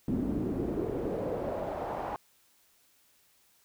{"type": "noise with band-pass filter sweep", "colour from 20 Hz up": "brown", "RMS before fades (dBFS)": -33, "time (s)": [0.08, 2.16], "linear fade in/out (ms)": 0, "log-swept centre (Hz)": [240, 860], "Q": 2.8, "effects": ["white hiss -66 dBFS RMS until 3.64 s"]}